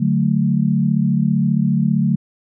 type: chord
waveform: sine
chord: D major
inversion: none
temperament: equal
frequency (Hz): 146.83 / 185 / 220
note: D3 / F#3 / A3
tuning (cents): 0 / 0 / 0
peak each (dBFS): -18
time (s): 0-2.16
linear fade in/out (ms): 10
effects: none